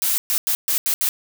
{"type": "noise bursts at uneven times", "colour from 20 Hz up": "blue", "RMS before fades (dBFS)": -20, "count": 6, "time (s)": [[0.02, 0.18], [0.3, 0.38], [0.47, 0.55], [0.68, 0.78], [0.86, 0.94], [1.01, 1.09]], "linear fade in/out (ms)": 0, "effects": []}